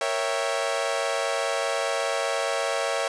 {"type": "chord", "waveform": "sawtooth", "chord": "A# diminished seventh", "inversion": "none", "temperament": "equal", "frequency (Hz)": [466.2, 554.4, 659.3, 784], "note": ["A#4", "C#5", "E5", "G5"], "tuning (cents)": [0, 0, 0, 0], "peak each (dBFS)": [-28, -24, -25, -29], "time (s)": [0.01, 3.08], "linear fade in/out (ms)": 2, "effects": ["resampled to 22050 Hz", "8-bit"]}